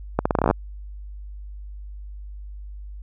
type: accelerating click train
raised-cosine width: 1 ms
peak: -4 dBFS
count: 12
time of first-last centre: 0.19-0.51 s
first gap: 65 ms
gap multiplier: 0.82
effects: added 50 Hz sine -34 dBFS peak until 3.02 s